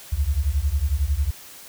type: beating tone pair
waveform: sine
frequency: 65.7 / 76.7 Hz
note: C2 / D#2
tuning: +8 / -24 cents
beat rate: 11 Hz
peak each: -22 / -22 dBFS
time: 0.12-1.31 s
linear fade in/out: 10 ms
effects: white hiss -43 dBFS RMS until 1.68 s